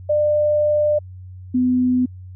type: tone pair in turn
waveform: sine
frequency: 598 / 251.4 Hz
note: D5 / B3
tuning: +31 / +31 cents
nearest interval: octave + minor third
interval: 1500 cents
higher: first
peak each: -14 / -14 dBFS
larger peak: neither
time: 0.09-0.99 / 1.54-2.06 s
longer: first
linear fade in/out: 10 ms
effects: added 92 Hz sine -34 dBFS peak until 2.35 s